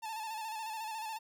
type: tone with vibrato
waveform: 45% pulse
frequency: 880 Hz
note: A5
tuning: in tune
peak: -38 dBFS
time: 0.02-1.19 s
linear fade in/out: 20 ms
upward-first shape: square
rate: 14 Hz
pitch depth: 42 cents each way
effects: none